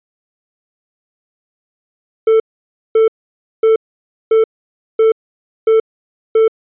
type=tone bursts; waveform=triangle; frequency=444 Hz; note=A4; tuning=16 cents sharp; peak=-5 dBFS; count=7; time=2.27-6.48 s; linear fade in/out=5 ms; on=130 ms; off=550 ms; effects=resampled to 8000 Hz